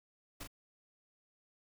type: noise with echo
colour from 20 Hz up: pink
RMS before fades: -44 dBFS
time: 0.4-0.44 s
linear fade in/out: 10 ms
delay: 35 ms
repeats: 1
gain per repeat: -4 dB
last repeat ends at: 0.475 s
effects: none